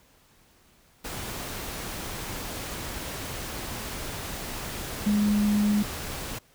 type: tone in noise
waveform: sine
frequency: 207.7 Hz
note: G#3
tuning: in tune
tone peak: -20 dBFS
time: 5.06-5.83 s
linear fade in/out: 10 ms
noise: pink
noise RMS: -35 dBFS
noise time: 1.04-6.39 s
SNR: +12 dB
effects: pink hiss -60 dBFS RMS until 6.54 s